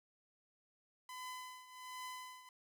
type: tone with tremolo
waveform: sawtooth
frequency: 1011 Hz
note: B5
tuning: 40 cents sharp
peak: -40 dBFS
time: 1.09-2.49 s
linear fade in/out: 2 ms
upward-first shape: triangle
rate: 1.3 Hz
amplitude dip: 80%
effects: none